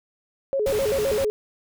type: tone with vibrato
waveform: sine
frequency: 480.8 Hz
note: B4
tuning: 46 cents flat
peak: -20 dBFS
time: 0.53-1.3 s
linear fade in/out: 0 ms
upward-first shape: square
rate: 7.7 Hz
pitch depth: 220 cents each way
type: noise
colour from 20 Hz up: pink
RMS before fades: -32 dBFS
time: 0.66-1.25 s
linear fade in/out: 5 ms
effects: none